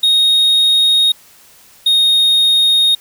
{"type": "tone pair in turn", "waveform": "triangle", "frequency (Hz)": [3732, 3716], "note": ["A#7", "A#7"], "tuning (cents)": [1, -6], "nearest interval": "unison", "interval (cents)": 7, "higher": "first", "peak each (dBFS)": -7, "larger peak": "neither", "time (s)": [[0.03, 1.12], [1.86, 2.95]], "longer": "neither", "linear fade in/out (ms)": 5, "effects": ["white hiss -45 dBFS RMS until 3 s"]}